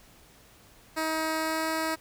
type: tone with pitch glide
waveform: 10% pulse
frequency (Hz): 317.5 to 319.7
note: D#4 to D#4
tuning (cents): +35 to +47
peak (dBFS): -19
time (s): 0.96-1.96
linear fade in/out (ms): 20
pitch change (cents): +12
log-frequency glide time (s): 1.37-1.68
effects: pink hiss -56 dBFS RMS until 2 s